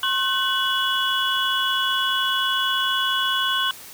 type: tone cluster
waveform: sine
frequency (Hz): 1073 / 1517 / 2952 / 3377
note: C6 / F#6 / F#7 / G#7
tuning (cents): +43 / +43 / -5 / +28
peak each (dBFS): -25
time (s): 0.03-3.71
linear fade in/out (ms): 2
effects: white hiss -41 dBFS RMS until 3.93 s